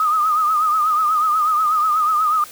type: tone with vibrato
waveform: sine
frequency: 1244.5 Hz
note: D#6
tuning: in tune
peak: -14 dBFS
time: 0-2.44 s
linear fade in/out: 2 ms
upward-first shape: triangle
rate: 8.2 Hz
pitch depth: 86 cents each way
effects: white hiss -39 dBFS RMS until 2.51 s